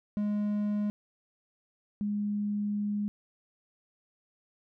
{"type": "tone pair in turn", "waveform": ["triangle", "sine"], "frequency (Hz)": [207.7, 206.5], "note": ["G#3", "G#3"], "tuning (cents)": [0, -10], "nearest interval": "unison", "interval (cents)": 10, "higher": "first", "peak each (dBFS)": [-25, -28], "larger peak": "first", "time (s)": [[0.17, 0.9], [2.01, 3.08]], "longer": "second", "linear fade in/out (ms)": 0, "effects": []}